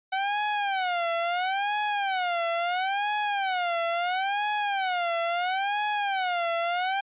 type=tone with vibrato; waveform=sawtooth; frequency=752 Hz; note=F#5; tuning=28 cents sharp; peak=-21 dBFS; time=0.12-7.01 s; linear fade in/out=10 ms; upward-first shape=sine; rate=0.74 Hz; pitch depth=190 cents each way; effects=resampled to 8000 Hz